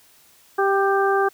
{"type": "harmonic tone with a mistuned harmonic", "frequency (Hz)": 392.3, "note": "G4", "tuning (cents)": 1, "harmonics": [1, 2, 3, 4], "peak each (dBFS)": [-19, -22, -24, -25], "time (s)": [0.58, 1.29], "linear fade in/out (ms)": 10, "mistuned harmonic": 3, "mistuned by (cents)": 18, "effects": ["white hiss -54 dBFS RMS until 1.33 s"]}